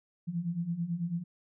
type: beating tone pair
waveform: sine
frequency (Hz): 164.81 / 173.91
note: E3 / F3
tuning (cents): 0 / -7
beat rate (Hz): 9.1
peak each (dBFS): -36 / -32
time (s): 0.27-1.24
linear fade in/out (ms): 20
effects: none